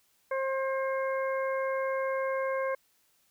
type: harmonic tone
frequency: 533 Hz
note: C5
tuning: 32 cents sharp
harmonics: 1 / 2 / 3 / 4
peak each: -29 / -35 / -39 / -41 dBFS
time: 0.31-2.75 s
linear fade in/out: 5 ms
effects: white hiss -69 dBFS RMS until 3.3 s